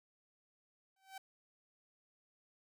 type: tone with exponential growth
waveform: sawtooth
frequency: 770 Hz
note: G5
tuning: 31 cents flat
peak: -40 dBFS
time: 0.96-1.18 s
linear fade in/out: 5 ms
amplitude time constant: 47 ms
effects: none